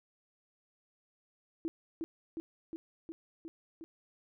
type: tone with echo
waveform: sine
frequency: 327.2 Hz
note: E4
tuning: 13 cents flat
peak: -32 dBFS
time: 1.65-1.68 s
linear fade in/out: 0 ms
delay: 360 ms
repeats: 6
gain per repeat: -2 dB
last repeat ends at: 3.84 s
effects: none